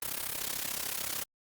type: noise with amplitude modulation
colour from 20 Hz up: white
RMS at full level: -32 dBFS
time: 0.02-1.24 s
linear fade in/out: 5 ms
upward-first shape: sine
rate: 33.5 Hz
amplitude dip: 80%
effects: Opus 32 kbps